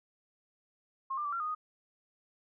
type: tone with pitch steps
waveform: sine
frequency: 1072 / 1194 / 1160 / 1369 / 1233 / 1242 Hz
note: C6 / D6 / D6 / F6 / D#6 / D#6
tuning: +42 / +28 / -22 / -35 / -16 / -3 cents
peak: -32 dBFS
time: 1.1-1.55 s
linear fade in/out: 10 ms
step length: 75 ms
effects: none